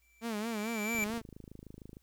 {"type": "tone with exponential growth", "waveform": "square", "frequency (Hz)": 2333, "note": "D7", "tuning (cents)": -12, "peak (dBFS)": -30, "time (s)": [0.02, 1.04], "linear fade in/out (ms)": 0, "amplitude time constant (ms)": 220}
{"type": "tone with vibrato", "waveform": "sawtooth", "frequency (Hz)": 219.8, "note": "A3", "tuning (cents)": -2, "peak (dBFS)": -30, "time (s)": [0.21, 1.22], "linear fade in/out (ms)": 50, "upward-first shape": "sine", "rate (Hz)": 4.5, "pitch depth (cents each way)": 110}
{"type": "click train", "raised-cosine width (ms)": 3, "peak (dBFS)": -35, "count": 28, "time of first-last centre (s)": [0.95, 1.969], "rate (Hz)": 26.5}
{"effects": ["added 60 Hz sine -70 dBFS peak until 2.02 s", "white hiss -75 dBFS RMS until 2.02 s"]}